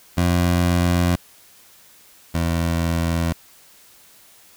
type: tone pair in turn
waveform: 20% pulse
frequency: 87.8 / 83.73 Hz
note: F2 / E2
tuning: +10 / +28 cents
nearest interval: minor second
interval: 82 cents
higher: first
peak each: -11 / -14 dBFS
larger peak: first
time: 0.17-1.16 / 2.34-3.33 s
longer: neither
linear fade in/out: 10 ms
effects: white hiss -50 dBFS RMS until 4.56 s